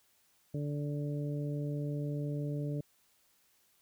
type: harmonic tone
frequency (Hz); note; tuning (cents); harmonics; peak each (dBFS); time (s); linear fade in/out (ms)
145.8; D3; -12; 1 / 2 / 3 / 4; -34 / -40 / -44 / -46; 0.54-2.81; 5
effects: white hiss -70 dBFS RMS until 3.81 s